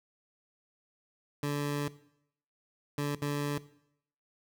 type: tone bursts at uneven times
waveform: 20% pulse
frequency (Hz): 144.9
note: D3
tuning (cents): -23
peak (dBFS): -25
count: 3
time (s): 1.43-1.88 / 2.98-3.15 / 3.22-3.58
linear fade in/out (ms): 2
effects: noise-tail reverb RT60 0.7 s tail -17 dB re dry